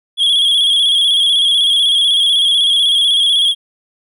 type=tone with vibrato; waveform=triangle; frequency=3322 Hz; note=G#7; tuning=in tune; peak=-8 dBFS; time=0.17-3.55 s; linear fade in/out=50 ms; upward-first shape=square; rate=16 Hz; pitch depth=43 cents each way; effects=none